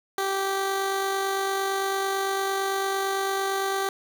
15% pulse tone with amplitude modulation, 389.5 Hz, G4, 11 cents flat, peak -17 dBFS, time 0.18-3.89 s, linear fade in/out 2 ms, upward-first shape sine, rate 48.9 Hz, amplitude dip 25%, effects none

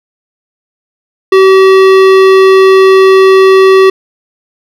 sine tone with hard clipping, 382.1 Hz, G4, 44 cents flat, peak -3 dBFS, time 1.32-3.9 s, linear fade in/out 5 ms, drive 16 dB, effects none

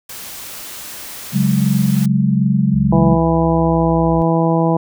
white noise, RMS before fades -31 dBFS, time 0.09-2.06 s, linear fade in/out 5 ms
sine chord, C# suspended fourth, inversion none, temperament equal, 138.59 / 185 / 207.7 Hz, C#3 / F#3 / G#3, 0 / 0 / 0 cents, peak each -16 dBFS, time 1.32-3.18 s, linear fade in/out 50 ms
sine tone with pitch glide, 69.3 to 65.45 Hz, C#2 to C2, 0 to +1 cents, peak -24 dBFS, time 2.74-4.22 s, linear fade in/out 0 ms, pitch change -99 cents, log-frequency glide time 3.64-3.78 s
harmonic tone, 164.81 Hz, E3, in tune, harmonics 1 / 2 / 3 / 4 / 5 / 6, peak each -15 / -18 / -20 / -21 / -22 / -23 dBFS, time 2.92-4.77 s, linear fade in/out 5 ms
effects none

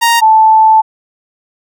sawtooth / sine tone pair in turn, 932.3 / 877.2 Hz, A#5 / A5, 0 / -6 cents, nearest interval minor second, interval 106 cents, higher first, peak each -3 dBFS, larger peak neither, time 0.01-0.21 / 0.21-0.82 s, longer second, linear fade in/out 20 ms, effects none

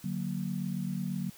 sine chord, D augmented, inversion none, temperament equal, 146.83 / 185 / 233.1 Hz, D3 / F#3 / A#3, 0 / 0 / 0 cents, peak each -37 / -33 / -38 dBFS, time 0.04-1.3 s, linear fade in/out 5 ms, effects white hiss -54 dBFS RMS until 1.37 s

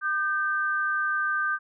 sine tone pair together, 1211 / 1556.9 Hz, D#6 / G6, -47 / -12 cents, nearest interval major third, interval 435 cents, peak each -28 / -25 dBFS, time 0.01-1.59 s, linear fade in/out 50 ms, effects none

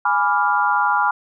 sine chord, G# diminished seventh, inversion none, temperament equal, 830.6 / 987.8 / 1174.7 / 1396.9 Hz, G#5 / B5 / D6 / F6, 0 / 0 / 0 / 0 cents, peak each -20 / -20 / -23 / -20 dBFS, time 0.05-1.11 s, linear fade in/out 5 ms, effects none

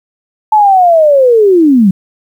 sine linear sweep, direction down, 875 to 178.4 Hz, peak -3 dBFS, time 0.52-1.91 s, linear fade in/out 5 ms, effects 7-bit

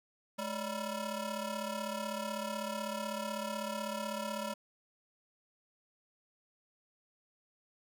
20% pulse ring-modulated tone, 392 Hz, G4, in tune, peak -28 dBFS, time 0.38-4.54 s, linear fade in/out 10 ms, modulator 178 Hz, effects none

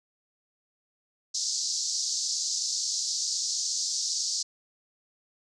pink band-pass noise, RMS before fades -30 dBFS, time 1.34-4.43 s, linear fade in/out 10 ms, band 4500 to 7100 Hz, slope 48 dB/octave, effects none

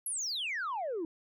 sine exponential sweep, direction down, 11530 to 308 Hz, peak -31 dBFS, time 0.06-1.05 s, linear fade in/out 2 ms, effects tanh soft clip ceiling -30 dBFS

